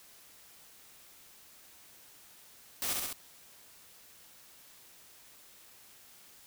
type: noise with echo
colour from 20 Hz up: white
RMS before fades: -34 dBFS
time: 2.82-2.93 s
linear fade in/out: 0 ms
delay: 66 ms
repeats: 3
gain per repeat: -2 dB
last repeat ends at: 3.128 s
effects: white hiss -57 dBFS RMS until 6.46 s